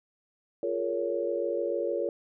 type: chord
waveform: sine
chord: Bb minor seventh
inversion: second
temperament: just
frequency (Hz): 349.6 / 419.5 / 466.2 / 559.4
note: F4 / Ab4 / Bb4 / Db5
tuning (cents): +2 / +17 / 0 / +16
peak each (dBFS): -33 / -35 / -32 / -31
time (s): 0.63-2.09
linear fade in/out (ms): 2
effects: none